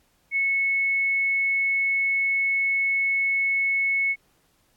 sine tone, 2200 Hz, C#7, 14 cents flat, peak -20 dBFS, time 0.31-4.16 s, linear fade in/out 50 ms, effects pink hiss -65 dBFS RMS until 4.76 s + AAC 64 kbps

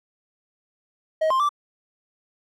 triangle tone with pitch steps, 632 / 1051 / 1168 Hz, D#5 / C6 / D6, +27 / +7 / -10 cents, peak -16 dBFS, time 1.21-1.492 s, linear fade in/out 10 ms, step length 94 ms, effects none

